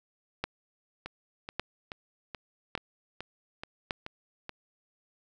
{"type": "two click trains", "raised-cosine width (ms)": 0.3, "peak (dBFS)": [-14, -22], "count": [4, 9], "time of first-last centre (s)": [[0.44, 3.908], [1.06, 4.493]], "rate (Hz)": [0.865, 2.33], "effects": []}